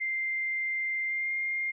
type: tone with pitch glide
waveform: sine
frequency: 2093 to 2117 Hz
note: C7 to C7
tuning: 0 to +20 cents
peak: -28 dBFS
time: 0-1.72 s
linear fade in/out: 20 ms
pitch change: +20 cents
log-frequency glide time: 1.06-1.31 s
effects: none